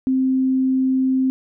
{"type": "tone", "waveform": "sine", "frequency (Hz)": 261.6, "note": "C4", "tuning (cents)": 0, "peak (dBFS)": -15, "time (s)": [0.07, 1.3], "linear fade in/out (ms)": 0, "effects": []}